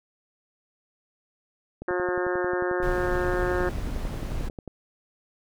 click train, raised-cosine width 2 ms, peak -23 dBFS, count 33, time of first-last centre 1.82-4.677 s, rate 11.2 Hz
harmonic tone, 179.7 Hz, F3, 50 cents sharp, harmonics 2 / 3 / 4 / 5 / 6 / 7 / 8 / 9 / 10, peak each -26 / -31 / -36 / -38 / -38 / -38 / -37 / -35 / -39 dBFS, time 1.88-3.69 s, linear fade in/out 2 ms
brown noise, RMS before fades -30 dBFS, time 2.82-4.49 s, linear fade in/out 10 ms
effects none

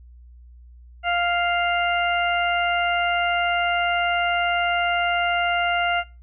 harmonic tone, 698.5 Hz, F5, in tune, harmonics 1 / 2 / 3 / 4, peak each -22 / -25 / -27 / -28 dBFS, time 1.03-6.04 s, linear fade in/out 50 ms, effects noise-tail reverb RT60 0.3 s tail -21 dB re dry + added 60 Hz sine -43 dBFS peak until 6.22 s

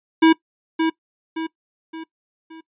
square tone with echo, 323.2 Hz, E4, 34 cents flat, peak -10 dBFS, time 0.22-0.33 s, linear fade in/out 10 ms, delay 570 ms, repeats 4, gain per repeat -7 dB, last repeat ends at 2.61 s, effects noise-tail reverb RT60 0.1 s tail -21 dB re dry + resampled to 8000 Hz

